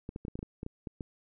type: clicks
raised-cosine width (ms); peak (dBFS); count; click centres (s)
3; -25; 11; 0.091 / 0.161 / 0.251 / 0.282 / 0.355 / 0.391 / 0.429 / 0.631 / 0.664 / 0.872 / 1.008
effects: none